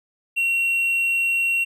triangle tone with hard clipping, 2736 Hz, F7, 36 cents flat, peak -19 dBFS, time 0.36-1.65 s, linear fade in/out 20 ms, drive 5 dB, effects none

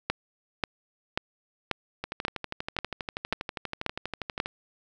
two click trains, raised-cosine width 0.3 ms, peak -16 / -9 dBFS, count 31 / 9, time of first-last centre 2.04-4.459 / 0.1-4.401 s, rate 12.4 / 1.86 Hz, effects none

